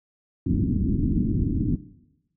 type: low-pass noise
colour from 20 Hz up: white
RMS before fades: -23 dBFS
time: 0.46-1.76 s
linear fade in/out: 10 ms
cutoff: 300 Hz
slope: 48 dB/octave
effects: noise-tail reverb RT60 0.9 s tail -17 dB re dry